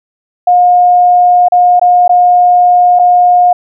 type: tone with dropouts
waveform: sine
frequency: 715 Hz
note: F5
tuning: 41 cents sharp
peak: -3 dBFS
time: 0.47-3.53 s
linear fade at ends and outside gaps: 5 ms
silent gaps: 1.485-1.52 / 1.796-1.814 / 2.079-2.093 / 2.99-2.994 s
effects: none